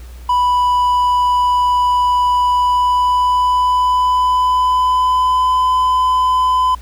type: tone with pitch glide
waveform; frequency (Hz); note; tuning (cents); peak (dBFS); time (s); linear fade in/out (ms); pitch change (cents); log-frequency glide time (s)
triangle; 987.8 to 1012.1; B5 to B5; 0 to +42; -9; 0.29-6.75; 5; +42; 2.56-5.58
effects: added 60 Hz sine -31 dBFS peak until 6.81 s + pink hiss -45 dBFS RMS until 6.81 s